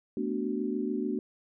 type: chord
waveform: sine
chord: B minor seventh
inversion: third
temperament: equal with one note detuned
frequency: 220 / 246.9 / 293.7 / 374.3 Hz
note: A3 / B3 / D4 / F#4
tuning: 0 / 0 / 0 / +20 cents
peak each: -34 dBFS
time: 0.17-1.19 s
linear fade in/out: 2 ms
effects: none